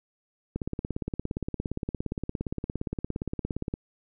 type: click train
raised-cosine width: 3 ms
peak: -17 dBFS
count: 56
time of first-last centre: 0.56-3.739 s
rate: 17.3 Hz
effects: none